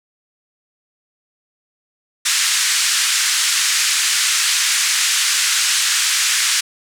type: band-pass noise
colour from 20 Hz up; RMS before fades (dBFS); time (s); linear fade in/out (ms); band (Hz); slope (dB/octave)
white; -17; 2.25-6.61; 10; 1400 to 8500; 24
effects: none